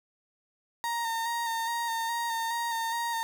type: tone with vibrato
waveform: 35% pulse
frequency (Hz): 924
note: A#5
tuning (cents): -16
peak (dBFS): -27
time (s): 0.84-3.23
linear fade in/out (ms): 0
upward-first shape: square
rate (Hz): 2.4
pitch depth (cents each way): 23
effects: 9-bit